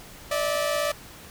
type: tone pair together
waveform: sawtooth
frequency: 587.3 / 644.3 Hz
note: D5 / E5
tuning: 0 / -40 cents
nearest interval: major second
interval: 160 cents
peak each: -21 / -25 dBFS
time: 0.31-0.92 s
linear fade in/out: 5 ms
effects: pink hiss -45 dBFS RMS until 1.3 s